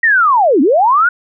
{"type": "linear two-way sweep", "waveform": "sine", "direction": "down then up", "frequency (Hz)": [1906, 242.5, 1495], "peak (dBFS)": -7, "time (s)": [0.03, 1.09], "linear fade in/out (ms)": 5, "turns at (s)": 0.61, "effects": []}